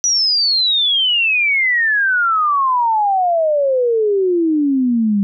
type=exponential sweep; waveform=sine; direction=down; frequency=5920 to 196 Hz; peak=-12 dBFS; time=0.04-5.23 s; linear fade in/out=0 ms; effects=none